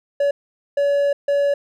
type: tone bursts at uneven times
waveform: triangle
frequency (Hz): 568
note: C#5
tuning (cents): +42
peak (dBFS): -13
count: 3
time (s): 0.2-0.31 / 0.77-1.13 / 1.28-1.54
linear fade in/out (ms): 5
effects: none